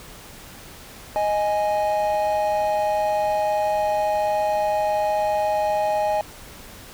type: tone pair together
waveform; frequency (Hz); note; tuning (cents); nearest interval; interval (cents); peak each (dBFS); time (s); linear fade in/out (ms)
triangle; 622.2 / 830.6; D#5 / G#5; 0 / 0; perfect fourth; 500; -20; 1.16-6.21; 0
effects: pink hiss -42 dBFS RMS until 6.93 s